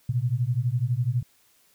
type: beating tone pair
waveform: sine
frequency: 116.54 / 128.54 Hz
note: A#2 / C3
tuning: 0 / -30 cents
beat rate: 12 Hz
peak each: -25 dBFS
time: 0.09-1.23 s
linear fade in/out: 5 ms
effects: white hiss -62 dBFS RMS until 1.74 s